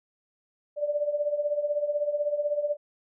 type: tone with tremolo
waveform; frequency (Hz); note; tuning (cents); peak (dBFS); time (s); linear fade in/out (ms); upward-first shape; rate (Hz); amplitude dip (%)
sine; 588; D5; +2; -21; 0.76-2.77; 50; triangle; 16; 80
effects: none